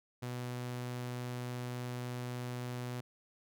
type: tone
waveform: sawtooth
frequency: 123.47 Hz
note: B2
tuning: in tune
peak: -34 dBFS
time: 0.22-3.01 s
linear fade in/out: 10 ms
effects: none